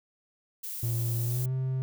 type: noise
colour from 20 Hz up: violet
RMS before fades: -37 dBFS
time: 0.63-1.46 s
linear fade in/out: 10 ms
type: tone with pitch glide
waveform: triangle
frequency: 116.54 to 130.81 Hz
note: A#2 to C3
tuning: 0 to 0 cents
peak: -25 dBFS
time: 0.83-1.82 s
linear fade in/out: 0 ms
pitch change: +200 cents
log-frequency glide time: 1.22-1.52 s
effects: none